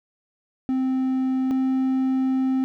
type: tone pair in turn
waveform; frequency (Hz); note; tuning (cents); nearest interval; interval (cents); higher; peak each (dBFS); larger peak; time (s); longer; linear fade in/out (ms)
triangle; 260.8 / 262.2; C4 / C4; -5 / +4; unison; 9; second; -18 / -17; second; 0.69-1.51 / 1.51-2.64; second; 0
effects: none